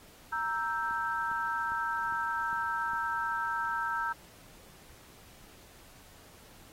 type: chord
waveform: sine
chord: E diminished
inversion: second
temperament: equal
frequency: 932.3 / 1318.5 / 1568 Hz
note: Bb5 / E6 / G6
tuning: 0 / 0 / 0 cents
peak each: -34 dBFS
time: 0.32-4.13 s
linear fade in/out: 10 ms
type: click train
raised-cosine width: 3 ms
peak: -39 dBFS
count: 6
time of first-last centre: 0.91-2.934 s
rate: 2.47 Hz
effects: pink hiss -56 dBFS RMS until 6.72 s + AAC 48 kbps